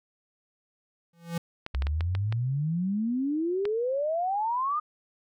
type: tone with exponential growth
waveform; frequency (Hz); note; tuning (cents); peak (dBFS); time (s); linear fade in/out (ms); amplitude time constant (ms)
square; 169; E3; +43; -26; 1.13-1.38; 5; 53
type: clicks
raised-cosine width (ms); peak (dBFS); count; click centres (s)
0.3; -19; 8; 1.664 / 1.748 / 1.822 / 1.869 / 2.008 / 2.151 / 2.325 / 3.654
type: exponential sweep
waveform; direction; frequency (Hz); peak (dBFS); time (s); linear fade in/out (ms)
sine; up; 63.2 to 1244.5; -25; 1.74-4.8; 10
effects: none